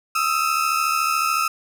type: tone pair together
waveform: 35% pulse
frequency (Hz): 1264 / 1337.8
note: D#6 / E6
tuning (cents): +27 / +25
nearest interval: minor second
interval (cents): 98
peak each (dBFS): -20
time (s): 0.15-1.48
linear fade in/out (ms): 5
effects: none